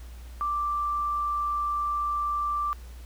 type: tone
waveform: sine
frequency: 1174.7 Hz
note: D6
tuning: in tune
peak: -25 dBFS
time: 0.41-2.73 s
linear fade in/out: 0 ms
effects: added 60 Hz sine -40 dBFS peak until 3.05 s + pink hiss -54 dBFS RMS until 3.05 s